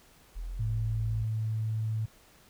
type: linear sweep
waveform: sine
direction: up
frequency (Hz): 40.66 to 55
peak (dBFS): -34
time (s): 0.35-1.25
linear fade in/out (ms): 20
type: tone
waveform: sine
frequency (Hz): 110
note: A2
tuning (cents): 0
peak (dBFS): -28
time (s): 0.59-2.06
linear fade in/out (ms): 10
effects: pink hiss -59 dBFS RMS until 2.49 s